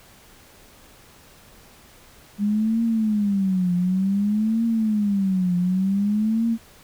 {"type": "tone with vibrato", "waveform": "sine", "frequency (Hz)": 201.8, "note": "G#3", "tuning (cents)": -49, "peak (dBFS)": -18, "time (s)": [2.38, 6.58], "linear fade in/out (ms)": 50, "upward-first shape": "triangle", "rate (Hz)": 0.55, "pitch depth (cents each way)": 240, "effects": ["pink hiss -50 dBFS RMS until 6.83 s"]}